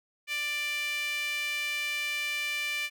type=tone with high-pass filter; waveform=sawtooth; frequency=590 Hz; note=D5; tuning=8 cents sharp; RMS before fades=-32 dBFS; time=0.27-2.9 s; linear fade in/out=50 ms; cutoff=2300 Hz; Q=4.5; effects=none